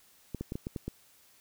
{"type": "clicks", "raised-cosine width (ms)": 3, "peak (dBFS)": -22, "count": 7, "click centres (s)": [0.347, 0.41, 0.521, 0.555, 0.669, 0.762, 0.88], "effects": ["white hiss -62 dBFS RMS until 1.4 s"]}